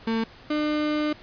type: tone pair in turn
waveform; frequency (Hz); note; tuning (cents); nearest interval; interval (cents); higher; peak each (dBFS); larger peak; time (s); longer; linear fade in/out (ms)
35% pulse; 225.7 / 301.3; A3 / D4; +44 / +44; perfect fourth; 500; second; -21; neither; 0.07-0.24 / 0.5-1.13; second; 5
effects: pink hiss -48 dBFS RMS until 1.22 s + resampled to 11025 Hz